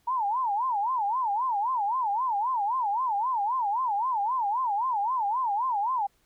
sine tone with vibrato, 916 Hz, A#5, 31 cents flat, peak -24 dBFS, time 0.07-6.07 s, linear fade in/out 10 ms, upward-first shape sine, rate 3.8 Hz, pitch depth 240 cents each way, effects pink hiss -68 dBFS RMS until 6.25 s

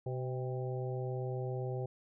harmonic tone with a mistuned harmonic, 127.5 Hz, C3, 44 cents flat, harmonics 1 / 3 / 4 / 5 / 6, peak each -36 / -41 / -43 / -49 / -48 dBFS, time 0.06-1.86 s, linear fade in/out 5 ms, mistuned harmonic 6, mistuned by +57 cents, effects none

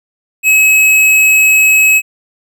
square tone, 2565 Hz, E7, 48 cents flat, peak -6 dBFS, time 0.43-2.02 s, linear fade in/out 50 ms, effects none

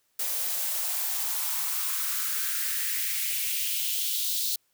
blue noise with high-pass filter sweep, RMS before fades -29 dBFS, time 0.19-4.56 s, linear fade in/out 5 ms, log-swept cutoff 490 to 4100 Hz, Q 2.8, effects white hiss -71 dBFS RMS until 4.73 s

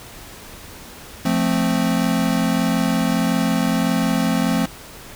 square chord, F major, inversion none, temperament equal, 174.61 / 220 / 261.6 Hz, F3 / A3 / C4, 0 / 0 / 0 cents, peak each -22 dBFS, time 1.25-4.66 s, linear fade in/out 5 ms, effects pink hiss -39 dBFS RMS until 5.15 s

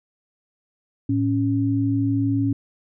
sine tone pair together, 110 / 277.2 Hz, A2 / C#4, 0 / 0 cents, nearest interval octave + major third, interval 1600 cents, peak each -22 / -20 dBFS, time 1.09-2.53 s, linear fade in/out 5 ms, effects none

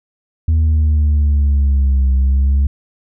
sine exponential two-way sweep, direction down then up, 80.4 to 65.5 to 69.9 Hz, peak -7 dBFS, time 0.48-2.67 s, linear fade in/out 5 ms, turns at 2.13 s, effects tanh soft clip ceiling -9 dBFS

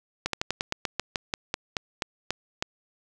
slowing click train, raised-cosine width 0.2 ms, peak -9 dBFS, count 15, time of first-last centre 0.26-2.625 s, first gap 73 ms, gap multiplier 1.12, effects none

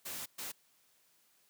white noise bursts at uneven times, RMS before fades -42 dBFS, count 2, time 0.05-0.26 / 0.38-0.52 s, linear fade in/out 10 ms, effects white hiss -70 dBFS RMS until 1.49 s + high-pass 100 Hz 12 dB/octave

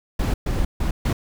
brown noise bursts at uneven times, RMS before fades -21 dBFS, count 4, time 0.19-0.34 / 0.46-0.65 / 0.8-0.91 / 1.05-1.13 s, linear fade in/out 5 ms, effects none

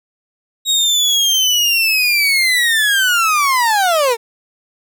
30% pulse linear sweep, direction down, 3800 to 440 Hz, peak -9 dBFS, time 0.65-4.17 s, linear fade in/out 50 ms, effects none

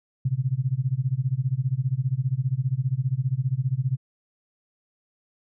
sine tone with tremolo, 130 Hz, C3, 11 cents flat, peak -18 dBFS, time 0.25-3.97 s, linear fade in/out 5 ms, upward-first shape sine, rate 15 Hz, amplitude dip 95%, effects none

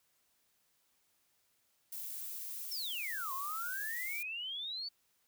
violet noise, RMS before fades -43 dBFS, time 1.92-4.23 s, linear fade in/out 5 ms
sine exponential two-way sweep, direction down then up, 5600 to 1046.5 to 4576 Hz, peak -38 dBFS, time 2.71-4.89 s, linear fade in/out 10 ms, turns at 3.33 s
effects white hiss -75 dBFS RMS until 5.27 s

